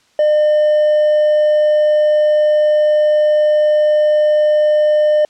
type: tone with hard clipping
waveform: triangle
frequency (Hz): 604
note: D5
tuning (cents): +48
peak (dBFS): -10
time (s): 0.19-5.25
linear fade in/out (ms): 2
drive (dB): 5
effects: white hiss -55 dBFS RMS until 5.29 s + low-pass 6000 Hz 12 dB/octave